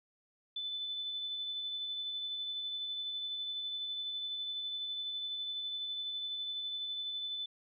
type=tone with tremolo; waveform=sine; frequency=3508 Hz; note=A7; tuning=6 cents flat; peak=-35 dBFS; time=0.56-7.46 s; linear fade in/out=5 ms; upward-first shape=sine; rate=12 Hz; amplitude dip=25%; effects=none